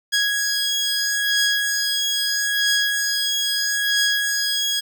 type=beating tone pair; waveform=15% pulse; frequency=1657 / 1657.77 Hz; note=G#6 / G#6; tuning=-4 / -4 cents; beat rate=0.77 Hz; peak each=-17 / -14 dBFS; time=0.12-4.81 s; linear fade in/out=20 ms; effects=none